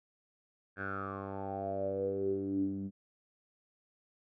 10% pulse tone with low-pass filter sweep, 97.8 Hz, G2, 4 cents flat, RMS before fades -36 dBFS, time 0.76-2.91 s, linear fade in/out 50 ms, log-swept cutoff 1600 to 220 Hz, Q 9.5, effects none

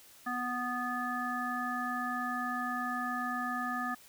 harmonic tone, 246.9 Hz, B3, in tune, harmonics 1 / 3 / 5 / 7, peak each -38 / -39 / -36 / -38 dBFS, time 0.26-3.95 s, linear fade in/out 10 ms, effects white hiss -57 dBFS RMS until 4.08 s

